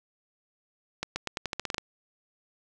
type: accelerating click train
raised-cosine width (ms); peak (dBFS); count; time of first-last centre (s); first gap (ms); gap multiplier
0.2; -13; 11; 1.03-1.782; 130; 0.87
effects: none